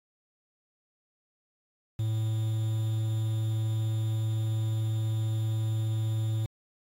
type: tone with quantisation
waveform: triangle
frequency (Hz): 110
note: A2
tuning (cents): 0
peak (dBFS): -24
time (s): 1.99-6.46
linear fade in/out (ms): 5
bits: 8
effects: AAC 48 kbps